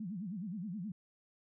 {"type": "tone with vibrato", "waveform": "sine", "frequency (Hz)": 193.3, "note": "G3", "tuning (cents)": -24, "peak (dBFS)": -38, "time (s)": [0, 0.92], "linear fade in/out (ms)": 5, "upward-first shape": "sine", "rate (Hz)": 9.5, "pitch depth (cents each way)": 250, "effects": []}